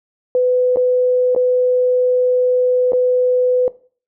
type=tone with dropouts; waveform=sine; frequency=501 Hz; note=B4; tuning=25 cents sharp; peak=-11 dBFS; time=0.35-3.68 s; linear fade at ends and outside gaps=1 ms; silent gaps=0.76-0.77 / 1.349-1.362 / 2.921-2.932 s; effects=noise-tail reverb RT60 0.4 s tail -18 dB re dry